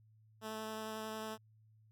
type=tone with vibrato; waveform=10% pulse; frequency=218.4 Hz; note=A3; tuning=13 cents flat; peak=-33 dBFS; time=0.41-1.38 s; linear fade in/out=50 ms; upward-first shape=sine; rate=11 Hz; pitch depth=9 cents each way; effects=added 109 Hz sine -63 dBFS peak until 1.91 s